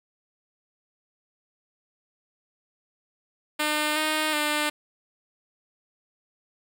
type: tone with pitch steps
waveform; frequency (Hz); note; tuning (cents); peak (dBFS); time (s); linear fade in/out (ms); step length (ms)
5% pulse; 302.2 / 309.5 / 299.3; D4 / D#4 / D4; +50 / -9 / +33; -12; 3.59-4.7; 10; 370
effects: none